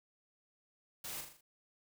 white noise with echo, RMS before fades -44 dBFS, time 1.04-1.21 s, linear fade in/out 5 ms, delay 40 ms, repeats 5, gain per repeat -5 dB, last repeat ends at 1.41 s, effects none

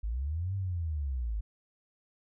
sine linear two-way sweep, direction up then down, 49.76 to 99 to 49.76 Hz, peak -30 dBFS, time 0.03-1.41 s, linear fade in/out 10 ms, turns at 0.55 s, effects none

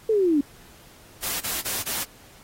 sine linear sweep, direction down, 454 to 272.7 Hz, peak -17 dBFS, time 0.09-0.41 s, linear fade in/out 5 ms
white noise bursts, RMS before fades -28 dBFS, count 4, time 1.22-2.046 s, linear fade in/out 20 ms, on 190 ms, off 22 ms
effects pink hiss -51 dBFS RMS until 2.43 s + AAC 48 kbps

